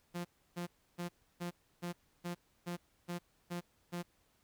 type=tone bursts; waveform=sawtooth; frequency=174.61 Hz; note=F3; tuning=in tune; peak=-34 dBFS; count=10; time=0.14-4.03 s; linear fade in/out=20 ms; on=110 ms; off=310 ms; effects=pink hiss -73 dBFS RMS until 4.43 s